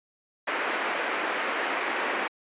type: band-pass noise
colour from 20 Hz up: white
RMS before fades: -29 dBFS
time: 0.47-2.28 s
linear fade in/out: 10 ms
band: 290 to 2300 Hz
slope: 24 dB/octave
effects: resampled to 8000 Hz

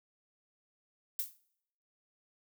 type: noise with exponential decay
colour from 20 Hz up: violet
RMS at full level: -31 dBFS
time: 1.19-1.37 s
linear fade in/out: 2 ms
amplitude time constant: 37 ms
effects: noise-tail reverb RT60 0.7 s tail -21 dB re dry

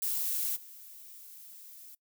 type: noise with level steps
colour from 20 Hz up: violet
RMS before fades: -32 / -50 dBFS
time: 0.02-1.95 s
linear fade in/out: 5 ms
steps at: 0.55 s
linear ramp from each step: 20 ms
effects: noise-tail reverb RT60 0.1 s tail -23 dB re dry

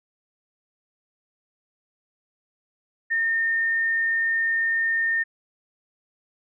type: tone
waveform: sine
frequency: 1822 Hz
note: A#6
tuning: 40 cents flat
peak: -20 dBFS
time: 3.1-5.24 s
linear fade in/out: 20 ms
effects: none

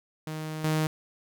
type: tone with level steps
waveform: sawtooth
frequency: 156.1 Hz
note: D#3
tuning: 6 cents sharp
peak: -29 / -20 dBFS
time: 0.27-0.87 s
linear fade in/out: 2 ms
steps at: 0.64 s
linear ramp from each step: 2 ms
effects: none

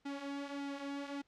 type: tone with flanger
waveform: sawtooth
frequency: 281 Hz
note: C#4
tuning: 24 cents sharp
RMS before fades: -42 dBFS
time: 0.05-1.22 s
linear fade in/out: 10 ms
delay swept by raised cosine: 1.7 to 5.2 ms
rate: 1.7 Hz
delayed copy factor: -0.6
effects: pink hiss -75 dBFS RMS until 1.27 s + low-pass 5000 Hz 12 dB/octave

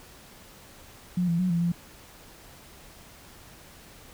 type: tone with pitch steps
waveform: sine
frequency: 178.7 / 169 / 183.1 / 170 / 172.2 Hz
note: F3 / E3 / F#3 / F3 / F3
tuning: +40 / +43 / -18 / -46 / -24 cents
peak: -22 dBFS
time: 1.17-1.72 s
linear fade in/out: 5 ms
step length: 110 ms
effects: pink hiss -50 dBFS RMS until 4.13 s

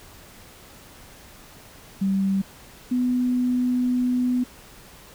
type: tone pair in turn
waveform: sine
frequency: 194.1 / 249.1 Hz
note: G3 / B3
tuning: -17 / +15 cents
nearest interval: major third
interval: 432 cents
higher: second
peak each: -19 dBFS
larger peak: neither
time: 2.01-2.42 / 2.91-4.44 s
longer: second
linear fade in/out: 10 ms
effects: pink hiss -47 dBFS RMS until 5.14 s

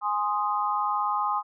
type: chord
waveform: sine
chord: Ab major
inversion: none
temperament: equal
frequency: 830.6 / 1046.5 / 1244.5 Hz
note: Ab5 / C6 / Eb6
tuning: 0 / 0 / 0 cents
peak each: -28 dBFS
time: 0.01-1.43 s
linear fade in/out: 50 ms
effects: none

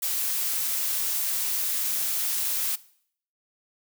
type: noise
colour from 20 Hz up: blue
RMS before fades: -27 dBFS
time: 0.02-2.76 s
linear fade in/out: 10 ms
effects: noise-tail reverb RT60 0.6 s tail -19 dB re dry

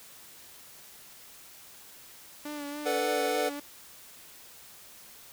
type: tone with vibrato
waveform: sawtooth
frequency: 291.9 Hz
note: D4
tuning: 10 cents flat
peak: -32 dBFS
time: 2.45-3.6 s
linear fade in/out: 5 ms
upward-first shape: sine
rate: 3.5 Hz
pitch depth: 36 cents each way
type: chord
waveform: square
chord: B minor seventh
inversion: third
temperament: equal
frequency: 440 / 493.9 / 587.3 / 740 Hz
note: A4 / B4 / D5 / F#5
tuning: 0 / 0 / 0 / 0 cents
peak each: -33 / -32 / -36 / -33 dBFS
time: 2.85-3.5 s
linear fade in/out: 20 ms
effects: white hiss -51 dBFS RMS until 5.32 s

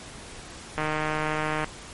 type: click train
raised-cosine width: 0.5 ms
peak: -12 dBFS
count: 134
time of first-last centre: 0.78-1.644 s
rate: 154 Hz
effects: pink hiss -42 dBFS RMS until 1.93 s + MP3 48 kbps

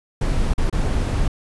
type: noise with dropouts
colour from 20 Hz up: brown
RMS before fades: -19 dBFS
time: 0.21-1.28 s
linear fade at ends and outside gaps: 5 ms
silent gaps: 0.538-0.579 / 0.699-0.726 s
effects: resampled to 24000 Hz

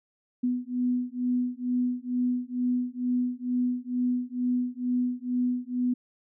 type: beating tone pair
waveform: sine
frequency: 246.9 / 249.1 Hz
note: B3 / B3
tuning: 0 / +15 cents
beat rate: 2.2 Hz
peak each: -28 dBFS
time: 0.43-5.94 s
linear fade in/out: 10 ms
effects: none

